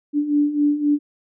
sine beating tone pair, 290 / 293.8 Hz, D4 / D4, -22 / +1 cents, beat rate 3.8 Hz, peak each -22 / -17 dBFS, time 0.13-0.99 s, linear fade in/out 50 ms, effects none

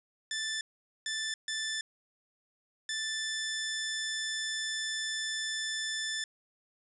15% pulse tone bursts at uneven times, 1760 Hz, A6, in tune, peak -26 dBFS, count 4, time 0.31-0.61 / 1.06-1.34 / 1.48-1.81 / 2.89-6.24 s, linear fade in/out 2 ms, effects resampled to 24000 Hz + 11-bit

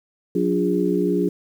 sine tone cluster, 181.3 / 288.2 / 350.7 / 411.3 Hz, F#3 / D4 / F4 / G#4, -35 / -33 / +7 / -17 cents, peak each -23 dBFS, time 0.35-1.29 s, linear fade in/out 5 ms, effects 8-bit

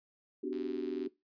sine chord, G major seventh, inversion first, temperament equal with one note detuned, 251.7 / 293.7 / 370 / 392 Hz, B3 / D4 / F#4 / G4, +33 / 0 / 0 / 0 cents, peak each -41 / -38 / -37 / -41 dBFS, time 0.43-1.08 s, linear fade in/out 10 ms
click train, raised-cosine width 0.2 ms, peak -37 dBFS, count 48, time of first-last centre 0.53-1.062 s, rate 88.4 Hz
effects noise-tail reverb RT60 0.2 s tail -19 dB re dry + resampled to 11025 Hz

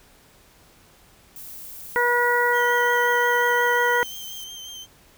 violet noise, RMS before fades -39 dBFS, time 1.36-4.44 s, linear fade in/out 0 ms
harmonic tone, 483.1 Hz, B4, 38 cents flat, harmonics 1 / 2 / 3 / 4, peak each -23 / -23 / -23 / -23 dBFS, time 1.96-4.03 s, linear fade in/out 0 ms
30% pulse tone with vibrato, 3136 Hz, G7, in tune, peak -33 dBFS, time 2.52-4.87 s, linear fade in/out 50 ms, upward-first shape triangle, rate 5.6 Hz, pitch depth 32 cents each way
effects pink hiss -54 dBFS RMS until 5.17 s

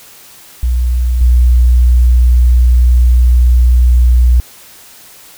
sine tone with level steps, 61 Hz, B1, 21 cents flat, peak -9 / -4 dBFS, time 0.63-4.4 s, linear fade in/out 0 ms, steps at 1.21 s, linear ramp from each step 2 ms, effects white hiss -38 dBFS RMS until 5.37 s

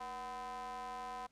square ring-modulated tone, 132.2 Hz, C3, 18 cents sharp, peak -40 dBFS, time 0-1.27 s, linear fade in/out 10 ms, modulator 880 Hz, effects pink hiss -75 dBFS RMS until 1.31 s + low-pass 9000 Hz 12 dB/octave

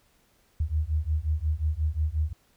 sine beating tone pair, 74.6 / 80.2 Hz, D2 / E2, +28 / -47 cents, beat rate 5.6 Hz, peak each -27 dBFS, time 0.6-2.33 s, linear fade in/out 5 ms, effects pink hiss -65 dBFS RMS until 2.56 s

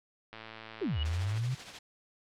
click train, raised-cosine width 0.3 ms, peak -29 dBFS, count 117, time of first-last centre 0.33-1.375 s, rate 111 Hz
sine exponential two-way sweep, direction down then up, 454.7 to 73.1 to 133.8 Hz, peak -29 dBFS, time 0.81-1.55 s, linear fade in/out 10 ms, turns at 0.99 s
sine tone with exponential growth, 2913 Hz, F#7, 28 cents flat, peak -32 dBFS, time 0.87-1.03 s, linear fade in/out 1 ms, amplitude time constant 34 ms
white noise with tremolo, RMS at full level -41 dBFS, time 1.05-1.79 s, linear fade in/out 5 ms, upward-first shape triangle, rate 13 Hz, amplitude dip 55%
effects low-pass 5000 Hz 12 dB/octave

